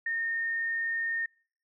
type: tone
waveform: sine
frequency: 1832 Hz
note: A#6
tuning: 31 cents flat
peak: -28 dBFS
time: 0.06-1.26 s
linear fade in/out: 5 ms
effects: noise-tail reverb RT60 0.5 s tail -26 dB re dry